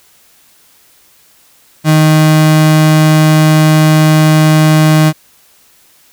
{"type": "tone", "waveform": "35% pulse", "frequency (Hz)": 155.56, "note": "D#3", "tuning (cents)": 0, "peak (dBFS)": -3, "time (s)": [1.84, 5.13], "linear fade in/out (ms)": 50, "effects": ["white hiss -47 dBFS RMS until 6.12 s"]}